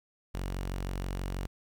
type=tone; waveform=sawtooth; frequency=46.25 Hz; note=F#1; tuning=in tune; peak=-29 dBFS; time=0.34-1.47 s; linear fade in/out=10 ms; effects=11-bit